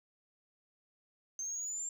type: exponential sweep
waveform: sine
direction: up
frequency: 6272 to 7410 Hz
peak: -35 dBFS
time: 1.39-1.89 s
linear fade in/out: 2 ms
effects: tanh soft clip ceiling -33 dBFS + 11-bit